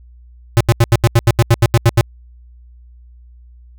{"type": "tone bursts", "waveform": "square", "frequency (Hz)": 116.54, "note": "A#2", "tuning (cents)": 0, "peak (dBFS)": -7, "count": 13, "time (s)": [0.57, 2.009], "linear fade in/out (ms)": 0, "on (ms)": 35, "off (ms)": 82, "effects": ["added 60 Hz sine -39 dBFS peak until 3.78 s"]}